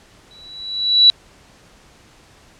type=tone with exponential growth; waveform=sine; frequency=3933 Hz; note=B7; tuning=8 cents flat; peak=-4 dBFS; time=0.31-1.1 s; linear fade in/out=0 ms; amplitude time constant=170 ms; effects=pink hiss -49 dBFS RMS until 2.59 s + low-pass 8000 Hz 12 dB/octave